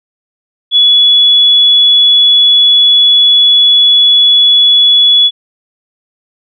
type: tone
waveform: sine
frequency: 3400 Hz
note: G#7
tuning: 40 cents sharp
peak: -3 dBFS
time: 0.71-5.31 s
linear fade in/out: 50 ms
effects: none